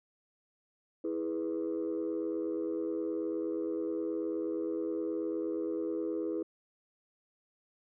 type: tone cluster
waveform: sine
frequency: 325.7 / 414.7 / 493.7 Hz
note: E4 / G#4 / B4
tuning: -21 / -3 / -1 cents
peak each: -33 / -36 / -37 dBFS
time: 1.04-6.43 s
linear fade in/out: 5 ms
effects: tanh soft clip ceiling -26 dBFS